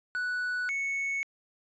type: tone pair in turn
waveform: triangle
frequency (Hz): 1480 / 2211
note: F#6 / C#7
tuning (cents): 0 / -5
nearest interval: perfect fifth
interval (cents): 695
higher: second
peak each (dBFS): -27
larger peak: neither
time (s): 0.15-0.69 / 0.69-1.23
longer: neither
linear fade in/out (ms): 0
effects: resampled to 16000 Hz